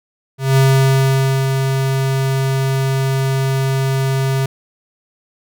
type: tone with ADSR envelope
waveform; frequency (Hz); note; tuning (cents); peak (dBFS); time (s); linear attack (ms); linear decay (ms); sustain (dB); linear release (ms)
square; 134.2; C3; +44; -9; 0.38-4.46; 190; 890; -6; 4
effects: none